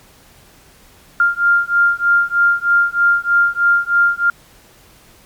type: beating tone pair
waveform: sine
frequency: 1396.9 / 1400.1 Hz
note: F6 / F6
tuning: 0 / +4 cents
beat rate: 3.2 Hz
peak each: -14 dBFS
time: 1.2-4.3 s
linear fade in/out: 2 ms
effects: pink hiss -47 dBFS RMS until 5.25 s + MP3 96 kbps